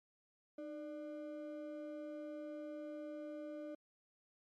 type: ring-modulated tone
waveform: triangle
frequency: 448.6 Hz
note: A4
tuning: 34 cents sharp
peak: -39 dBFS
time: 0.58-3.75 s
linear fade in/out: 5 ms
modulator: 142 Hz
effects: MP3 64 kbps